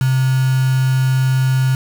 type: tone with quantisation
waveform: sine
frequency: 130.9 Hz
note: C3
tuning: 1 cent sharp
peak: -12 dBFS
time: 0.01-1.75 s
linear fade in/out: 2 ms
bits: 4
effects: none